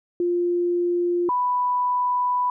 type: tone pair in turn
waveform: sine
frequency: 350 / 989.9 Hz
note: F4 / B5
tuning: +4 / +4 cents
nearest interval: octave + tritone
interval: 1800 cents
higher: second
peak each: -19 dBFS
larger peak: neither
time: 0.2-1.29 / 1.29-2.5 s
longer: second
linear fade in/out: 2 ms
effects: none